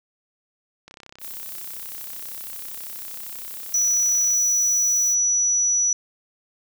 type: click train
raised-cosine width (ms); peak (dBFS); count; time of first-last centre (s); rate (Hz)
0.2; -25; 114; 0.88-4.336; 32.7
type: noise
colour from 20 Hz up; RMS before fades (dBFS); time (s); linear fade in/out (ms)
violet; -35; 1.19-5.16; 50
type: tone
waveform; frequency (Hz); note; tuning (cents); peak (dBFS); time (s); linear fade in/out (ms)
sine; 5900; F#8; -6; -17; 3.74-5.93; 2
effects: none